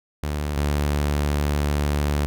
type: tone pair in turn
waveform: sawtooth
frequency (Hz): 74 / 73.02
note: D2 / D2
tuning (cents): +14 / -9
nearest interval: unison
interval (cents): 23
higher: first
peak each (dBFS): -20 / -16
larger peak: second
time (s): 0.23-0.57 / 0.57-2.26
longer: second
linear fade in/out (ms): 0
effects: none